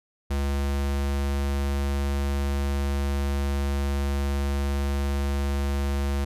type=tone; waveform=square; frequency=69.9 Hz; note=C#2; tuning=15 cents sharp; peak=-24 dBFS; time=0.3-6.25 s; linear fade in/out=10 ms; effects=resampled to 32000 Hz